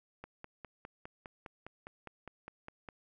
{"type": "click train", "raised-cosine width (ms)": 0.5, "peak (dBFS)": -30, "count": 14, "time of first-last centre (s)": [0.24, 2.888], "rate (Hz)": 4.91, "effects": []}